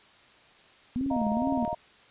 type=tone with vibrato; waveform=sine; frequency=240.6 Hz; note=B3; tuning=45 cents flat; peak=-26 dBFS; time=0.96-1.65 s; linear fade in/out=0 ms; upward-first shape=sine; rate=2.3 Hz; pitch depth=230 cents each way
type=click train; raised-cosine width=3 ms; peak=-26 dBFS; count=16; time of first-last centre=0.96-1.729 s; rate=19.5 Hz
type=chord; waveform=sine; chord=Eb suspended second; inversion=none; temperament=just; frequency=622.3 / 700 / 933.4 Hz; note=Eb5 / F5 / Bb5; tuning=0 / +4 / +2 cents; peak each=-33 dBFS; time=1.1-1.75 s; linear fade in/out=10 ms
effects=white hiss -56 dBFS RMS until 2.1 s + resampled to 8000 Hz